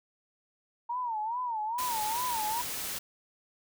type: tone with vibrato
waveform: sine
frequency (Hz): 924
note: A#5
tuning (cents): -16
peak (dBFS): -30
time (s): 0.89-2.62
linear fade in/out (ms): 10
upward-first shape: sine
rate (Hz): 2.4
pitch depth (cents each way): 150
type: noise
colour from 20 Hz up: white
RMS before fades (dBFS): -36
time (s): 1.78-2.99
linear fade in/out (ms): 10
effects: none